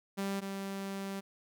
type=tone pair in turn; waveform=sawtooth; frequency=196.7 / 195.73 Hz; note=G3 / G3; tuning=+6 / -2 cents; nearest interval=unison; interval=8 cents; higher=first; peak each=-29 / -33 dBFS; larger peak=first; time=0.17-0.41 / 0.41-1.21 s; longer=second; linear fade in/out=20 ms; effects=none